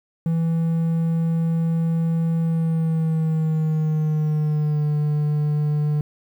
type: tone with pitch glide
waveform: triangle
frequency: 164.81 to 149.4 Hz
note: E3 to D3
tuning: 0 to +30 cents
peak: -16 dBFS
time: 0.26-6.01 s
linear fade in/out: 2 ms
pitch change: -170 cents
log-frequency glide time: 2.41-4.91 s
effects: 9-bit